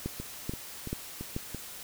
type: two click trains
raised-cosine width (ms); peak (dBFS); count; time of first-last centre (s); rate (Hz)
3; -24 / -19; 5 / 4; 0.2-1.547 / 0.06-1.364; 2.97 / 2.3
effects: white hiss -44 dBFS RMS until 1.83 s